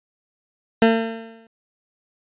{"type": "tone with exponential decay", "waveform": "20% pulse", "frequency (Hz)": 226.3, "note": "A3", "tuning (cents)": 49, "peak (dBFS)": -5, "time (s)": [0.82, 1.47], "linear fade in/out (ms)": 2, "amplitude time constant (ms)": 140, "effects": ["resampled to 8000 Hz"]}